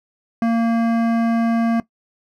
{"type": "tone with hard clipping", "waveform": "sine", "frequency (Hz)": 230, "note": "A#3", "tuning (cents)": -23, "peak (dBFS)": -17, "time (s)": [0.42, 1.8], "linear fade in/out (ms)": 2, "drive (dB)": 14, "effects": ["noise-tail reverb RT60 0.1 s tail -18 dB re dry"]}